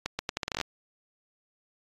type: accelerating click train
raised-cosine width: 0.2 ms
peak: -12 dBFS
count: 12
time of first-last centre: 0.06-0.612 s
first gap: 130 ms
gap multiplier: 0.78
effects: AAC 32 kbps